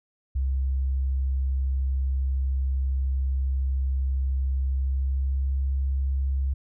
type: tone with pitch glide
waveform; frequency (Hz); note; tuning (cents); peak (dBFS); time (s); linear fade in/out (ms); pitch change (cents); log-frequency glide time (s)
sine; 66.4 to 67.4; C2 to C#2; +26 to -48; -22; 0.35-6.54; 10; +26; 4.72-5.57
effects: none